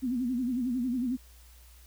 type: tone with vibrato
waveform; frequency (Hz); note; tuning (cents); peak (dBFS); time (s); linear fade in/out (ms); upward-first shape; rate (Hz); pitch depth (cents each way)
sine; 248.5; B3; +11; -27; 0.02-1.17; 20; sine; 11; 110
effects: added 60 Hz sine -52 dBFS peak until 1.86 s + white hiss -59 dBFS RMS until 1.86 s